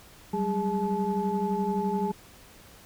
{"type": "tone cluster", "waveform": "sine", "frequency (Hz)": [188.3, 200, 409.8, 863], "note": ["F#3", "G3", "G#4", "A5"], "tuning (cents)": [31, 35, -23, -34], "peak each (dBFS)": -30, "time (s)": [0.33, 2.12], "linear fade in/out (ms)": 10, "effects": ["tanh soft clip ceiling -16 dBFS", "pink hiss -52 dBFS RMS until 2.85 s"]}